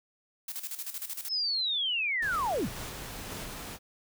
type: noise with tremolo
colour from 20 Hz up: blue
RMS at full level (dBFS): -36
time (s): 0.48-1.29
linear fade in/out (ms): 5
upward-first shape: square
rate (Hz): 13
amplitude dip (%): 70
type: linear sweep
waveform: sine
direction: down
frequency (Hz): 5300 to 38.64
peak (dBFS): -27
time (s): 1.28-2.7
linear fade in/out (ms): 50
type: noise bursts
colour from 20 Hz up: pink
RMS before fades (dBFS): -43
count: 3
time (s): 2.22-3.44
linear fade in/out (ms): 5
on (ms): 140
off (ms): 400
type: noise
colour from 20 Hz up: pink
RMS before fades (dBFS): -41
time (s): 2.3-3.79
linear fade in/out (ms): 50
effects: none